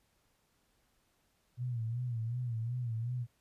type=tone with vibrato; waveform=sine; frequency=118.5 Hz; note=A#2; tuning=29 cents sharp; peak=-33 dBFS; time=1.57-3.27 s; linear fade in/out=50 ms; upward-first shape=sine; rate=2.7 Hz; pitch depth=100 cents each way; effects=pink hiss -74 dBFS RMS until 3.4 s + resampled to 32000 Hz